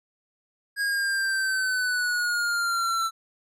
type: linear sweep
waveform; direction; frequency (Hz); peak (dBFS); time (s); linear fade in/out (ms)
square; down; 1643 to 1330; -24; 0.76-3.11; 50
effects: low-pass 12000 Hz 12 dB/octave